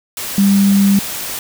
sine tone in noise, 198.4 Hz, G3, 21 cents sharp, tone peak -8 dBFS, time 0.38-0.99 s, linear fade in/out 2 ms, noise white, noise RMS -24 dBFS, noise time 0.17-1.39 s, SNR +13 dB, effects none

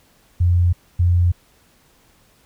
sine tone pair in turn, 87.8 / 87.8 Hz, F2 / F2, +10 / +10 cents, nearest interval unison, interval 0 cents, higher neither, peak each -12 / -12 dBFS, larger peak neither, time 0.4-0.73 / 0.99-1.32 s, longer neither, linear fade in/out 10 ms, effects pink hiss -56 dBFS RMS until 2.45 s

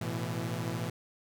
sawtooth chord, A suspended second, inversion none, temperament equal with one note detuned, 110 / 123.47 / 166.83 Hz, A2 / B2 / E3, 0 / 0 / +21 cents, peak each -33 dBFS, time 0.01-0.9 s, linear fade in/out 5 ms, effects none

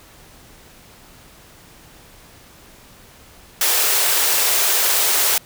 white high-pass noise, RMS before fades -17 dBFS, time 3.61-5.38 s, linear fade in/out 2 ms, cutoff 360 Hz, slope 48 dB/octave, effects pink hiss -46 dBFS RMS until 5.45 s

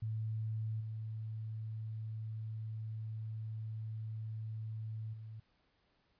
sine tone with level steps, 110 Hz, A2, in tune, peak -35 / -39 / -45 dBFS, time 0.02-5.4 s, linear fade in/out 5 ms, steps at 0.8 / 5.13 s, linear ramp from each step 10 ms, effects pink hiss -75 dBFS RMS until 6.19 s + resampled to 11025 Hz

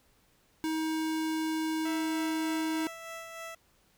square tone, 316.9 Hz, D#4, 32 cents sharp, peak -30 dBFS, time 0.64-2.87 s, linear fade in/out 0 ms
15% pulse tone with tremolo, 660 Hz, E5, 2 cents sharp, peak -33 dBFS, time 1.85-3.55 s, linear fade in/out 5 ms, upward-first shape sine, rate 3.3 Hz, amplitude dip 40%
effects pink hiss -67 dBFS RMS until 3.97 s

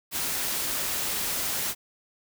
white noise, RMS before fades -29 dBFS, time 0.11-1.75 s, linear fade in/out 50 ms, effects none

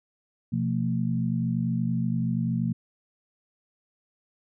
sine tone cluster, 125.7 / 174.3 / 226.7 Hz, B2 / F3 / A#3, +31 / -3 / -48 cents, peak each -28 dBFS, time 0.52-2.73 s, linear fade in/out 10 ms, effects none

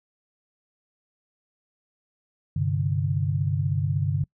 sine chord, G suspended fourth, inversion none, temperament just, 98 / 130.67 / 147 Hz, G2 / C3 / D3, 0 / -2 / +2 cents, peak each -26 / -28 / -25 dBFS, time 2.56-4.24 s, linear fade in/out 5 ms, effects noise-tail reverb RT60 0.1 s tail -25 dB re dry

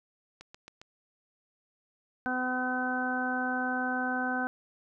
click train, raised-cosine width 0.2 ms, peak -29 dBFS, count 4, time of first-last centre 0.41-0.815 s, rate 7.4 Hz
harmonic tone, 253.5 Hz, B3, 45 cents sharp, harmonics 1 / 2 / 3 / 4 / 5 / 6, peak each -33 / -40 / -34 / -42 / -42 / -32 dBFS, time 2.26-4.47 s, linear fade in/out 0 ms
effects none

